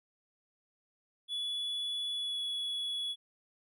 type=tone with pitch glide; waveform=triangle; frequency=3416 to 3385 Hz; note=G#7 to G#7; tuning=+48 to +32 cents; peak=-32 dBFS; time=1.28-3.16 s; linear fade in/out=50 ms; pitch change=-16 cents; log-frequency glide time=2.14-2.41 s; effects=none